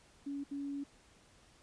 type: tone bursts at uneven times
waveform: sine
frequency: 281.7 Hz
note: C#4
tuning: 28 cents sharp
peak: -37 dBFS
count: 2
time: 0.26-0.44 / 0.51-0.84 s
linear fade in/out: 10 ms
effects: pink hiss -64 dBFS RMS until 1.62 s + resampled to 22050 Hz